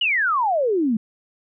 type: exponential sweep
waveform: sine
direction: down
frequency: 3000 to 207.7 Hz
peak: -17 dBFS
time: 0.01-0.97 s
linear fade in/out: 5 ms
effects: none